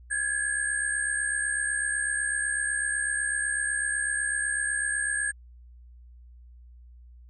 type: tone cluster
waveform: sine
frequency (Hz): 1638 / 1706 / 8570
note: G#6 / G#6 / C9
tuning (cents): -24 / +46 / +40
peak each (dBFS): -30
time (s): 0.1-5.32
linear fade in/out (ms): 20
effects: added 60 Hz sine -47 dBFS peak until 7.29 s